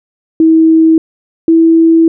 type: tone pair in turn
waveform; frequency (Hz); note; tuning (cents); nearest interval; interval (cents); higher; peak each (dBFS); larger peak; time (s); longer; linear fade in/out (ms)
sine; 322.2 / 327.8; E4 / E4; -39 / -10; unison; 29; second; -3; neither; 0.4-0.98 / 1.48-2.08; second; 2
effects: none